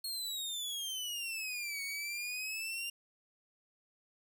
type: exponential two-way sweep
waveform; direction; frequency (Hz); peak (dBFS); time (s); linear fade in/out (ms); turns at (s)
sawtooth; down then up; 4309 to 2217 to 2803; -34; 0.04-2.9; 5; 1.83
effects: 11-bit